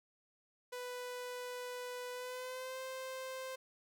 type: tone with pitch glide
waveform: sawtooth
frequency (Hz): 495.4 to 521.8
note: B4 to C5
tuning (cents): +5 to -5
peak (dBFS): -38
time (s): 0.72-3.56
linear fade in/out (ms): 10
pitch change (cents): +90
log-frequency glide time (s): 2.12-2.8
effects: none